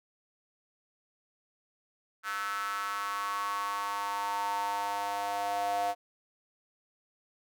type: tone with high-pass filter sweep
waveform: square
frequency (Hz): 101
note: G#2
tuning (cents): -48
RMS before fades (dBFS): -33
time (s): 2.23-5.95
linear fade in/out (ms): 50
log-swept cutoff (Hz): 1400 to 690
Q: 6.3
effects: none